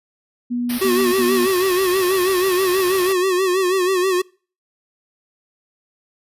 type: tone bursts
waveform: sine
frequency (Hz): 242.7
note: B3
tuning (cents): -30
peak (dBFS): -19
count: 3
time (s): 0.5-1.466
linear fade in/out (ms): 20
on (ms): 290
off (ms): 48
type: band-stop noise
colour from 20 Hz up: white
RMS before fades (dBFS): -27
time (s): 0.69-3.13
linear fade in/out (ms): 10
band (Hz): 5700 to 9100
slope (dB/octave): 96
type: tone with vibrato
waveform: square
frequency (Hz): 371.1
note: F#4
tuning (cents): +5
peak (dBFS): -16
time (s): 0.81-4.22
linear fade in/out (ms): 10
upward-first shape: sine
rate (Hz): 6.2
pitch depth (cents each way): 76
effects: noise-tail reverb RT60 0.4 s tail -26 dB re dry + resampled to 32000 Hz